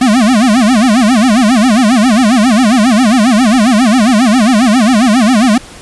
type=tone with vibrato; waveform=square; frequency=233.1 Hz; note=A#3; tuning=in tune; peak=-6 dBFS; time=0.01-5.58 s; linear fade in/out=5 ms; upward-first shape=sine; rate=7.4 Hz; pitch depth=230 cents each way; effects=pink hiss -33 dBFS RMS until 5.81 s + resampled to 24000 Hz